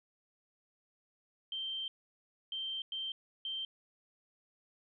sine tone bursts at uneven times, 3136 Hz, G7, in tune, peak -36 dBFS, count 4, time 1.52-1.88 / 2.52-2.82 / 2.92-3.12 / 3.45-3.65 s, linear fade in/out 2 ms, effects none

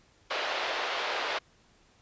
pink band-pass noise, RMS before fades -32 dBFS, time 0.3-1.39 s, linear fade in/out 10 ms, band 490 to 4200 Hz, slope 24 dB/octave, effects pink hiss -63 dBFS RMS until 2.01 s + resampled to 16000 Hz

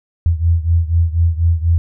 sine beating tone pair, 82.5 / 86.6 Hz, E2 / F2, +2 / -14 cents, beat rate 4.1 Hz, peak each -13 / -16 dBFS, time 0.26-1.78 s, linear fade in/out 0 ms, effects none

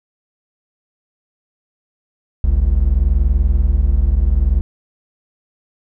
triangle tone pair together, 48.67 / 69.3 Hz, G1 / C#2, -12 / 0 cents, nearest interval tritone, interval 612 cents, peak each -12 dBFS, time 2.44-4.61 s, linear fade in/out 0 ms, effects none

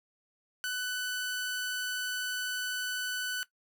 sawtooth tone, 1496 Hz, F#6, 19 cents sharp, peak -28 dBFS, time 0.64-3.43 s, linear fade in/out 0 ms, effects noise-tail reverb RT60 0.1 s tail -17 dB re dry

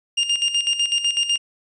40% pulse tone with tremolo, 2813 Hz, F7, 12 cents sharp, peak -15 dBFS, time 0.17-1.38 s, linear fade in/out 10 ms, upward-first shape square, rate 8 Hz, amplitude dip 65%, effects resampled to 22050 Hz

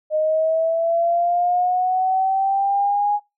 sine linear sweep, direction up, 614 to 830.6 Hz, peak -16 dBFS, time 0.1-3.2 s, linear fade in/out 50 ms, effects noise-tail reverb RT60 0.2 s tail -21 dB re dry

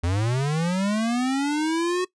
square linear sweep, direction up, 82.1 to 370 Hz, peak -22 dBFS, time 0.03-2.05 s, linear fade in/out 10 ms, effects noise-tail reverb RT60 0.1 s tail -19 dB re dry + resampled to 22050 Hz

